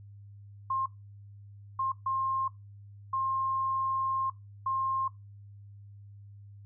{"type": "tone bursts at uneven times", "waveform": "sine", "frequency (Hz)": 1063, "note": "C6", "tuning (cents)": 27, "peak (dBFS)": -27, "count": 5, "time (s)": [[0.7, 0.86], [1.79, 1.92], [2.06, 2.48], [3.13, 4.3], [4.66, 5.08]], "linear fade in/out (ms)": 5, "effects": ["noise-tail reverb RT60 0.2 s tail -20 dB re dry", "added 101 Hz sine -47 dBFS peak until 6.65 s"]}